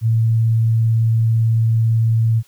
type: tone with vibrato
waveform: sine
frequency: 113.2 Hz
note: A2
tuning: 50 cents sharp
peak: -12 dBFS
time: 0.01-2.43 s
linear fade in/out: 50 ms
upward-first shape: sine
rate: 18 Hz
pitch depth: 10 cents each way
effects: white hiss -54 dBFS RMS until 2.47 s